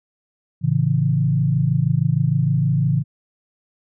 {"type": "chord", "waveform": "sine", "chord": "A major", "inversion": "none", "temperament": "equal with one note detuned", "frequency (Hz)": [111.66, 138.59, 164.81], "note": ["A2", "C#3", "E3"], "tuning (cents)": [26, 0, 0], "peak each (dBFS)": [-22, -18, -20], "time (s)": [0.61, 3.04], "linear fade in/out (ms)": 50, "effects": []}